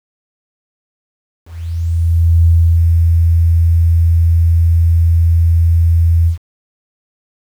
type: tone with ADSR envelope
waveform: sine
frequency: 83.5 Hz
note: E2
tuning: 23 cents sharp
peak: -5 dBFS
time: 1.45-6.38 s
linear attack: 1000 ms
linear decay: 320 ms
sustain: -2 dB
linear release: 110 ms
effects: 7-bit